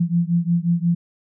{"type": "beating tone pair", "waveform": "sine", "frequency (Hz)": [168.9, 174.5], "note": ["E3", "F3"], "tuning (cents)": [42, -1], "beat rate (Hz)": 5.6, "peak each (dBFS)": [-19, -20], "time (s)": [0, 0.95], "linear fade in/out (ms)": 10, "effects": []}